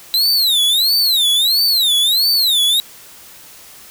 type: tone with vibrato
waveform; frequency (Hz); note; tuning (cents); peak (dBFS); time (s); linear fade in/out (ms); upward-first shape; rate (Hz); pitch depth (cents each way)
45% pulse; 3932; B7; -8; -11; 0.14-2.8; 0; sine; 1.5; 260
effects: white hiss -40 dBFS RMS until 3.9 s